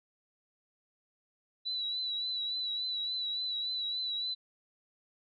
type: tone with vibrato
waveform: sine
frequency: 3951 Hz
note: B7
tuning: in tune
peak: -32 dBFS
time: 1.65-4.35 s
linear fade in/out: 20 ms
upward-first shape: triangle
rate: 3.5 Hz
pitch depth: 47 cents each way
effects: none